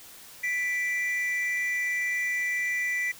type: tone pair together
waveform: triangle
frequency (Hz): 1976.4 / 2349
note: B6 / D7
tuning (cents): +1 / 0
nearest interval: minor third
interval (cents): 299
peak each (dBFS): -25 / -31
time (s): 0.43-3.12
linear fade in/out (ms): 10
effects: white hiss -48 dBFS RMS until 3.19 s